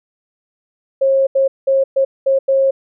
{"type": "tone bursts at uneven times", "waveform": "sine", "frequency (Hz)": 540, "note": "C#5", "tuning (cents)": -45, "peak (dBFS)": -10, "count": 6, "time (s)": [[1.01, 1.27], [1.35, 1.48], [1.67, 1.84], [1.96, 2.05], [2.26, 2.39], [2.48, 2.71]], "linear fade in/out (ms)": 10, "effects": []}